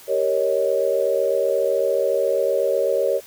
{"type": "chord", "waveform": "sine", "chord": "Eb dominant seventh", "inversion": "first", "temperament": "equal", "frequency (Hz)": [392, 466.2, 554.4, 622.3], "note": ["G4", "Bb4", "Db5", "Eb5"], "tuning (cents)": [0, 0, 0, 0], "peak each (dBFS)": [-25, -23, -20, -26], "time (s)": [0.07, 3.21], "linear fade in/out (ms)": 50, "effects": ["white hiss -45 dBFS RMS until 3.26 s"]}